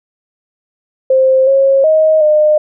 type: tone with pitch steps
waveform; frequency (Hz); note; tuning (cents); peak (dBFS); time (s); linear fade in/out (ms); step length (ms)
sine; 525 / 543 / 628 / 608; C5 / C#5 / D#5 / D#5; +6 / -36 / +16 / -40; -6; 1.1-2.58; 5; 370
effects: none